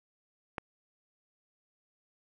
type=click; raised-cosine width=0.5 ms; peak=-19 dBFS; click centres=0.582 s; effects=none